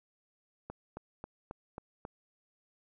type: click train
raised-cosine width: 1 ms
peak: -27 dBFS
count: 6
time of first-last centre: 0.7-2.051 s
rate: 3.7 Hz
effects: none